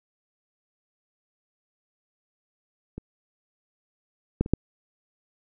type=clicks; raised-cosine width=3 ms; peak=-22 / -8 / -21 / -6 dBFS; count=4; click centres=2.98 / 4.41 / 4.461 / 4.536 s; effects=none